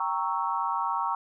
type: chord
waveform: sine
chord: G diminished seventh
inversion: none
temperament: equal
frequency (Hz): 784 / 932.3 / 1108.7 / 1318.5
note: G5 / Bb5 / Db6 / Fb6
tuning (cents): 0 / 0 / 0 / 0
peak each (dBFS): -34 / -29 / -30 / -34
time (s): 0-1.15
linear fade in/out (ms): 2
effects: none